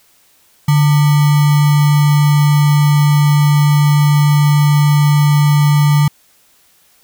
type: tone with sample-and-hold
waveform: sine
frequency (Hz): 146.6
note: D3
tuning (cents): -3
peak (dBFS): -7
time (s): 0.68-6.08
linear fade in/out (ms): 5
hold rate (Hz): 1050
effects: white hiss -52 dBFS RMS until 7.03 s